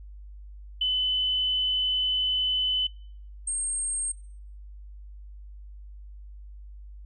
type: tone pair in turn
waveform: sine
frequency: 3017 / 8533 Hz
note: F#7 / C9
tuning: +33 / +33 cents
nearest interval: octave + tritone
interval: 1800 cents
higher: second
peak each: -22 / -26 dBFS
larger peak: first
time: 0.81-2.87 / 3.47-4.12 s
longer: first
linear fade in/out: 5 ms
effects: noise-tail reverb RT60 0.6 s tail -23 dB re dry + added 50 Hz sine -41 dBFS peak until 7.05 s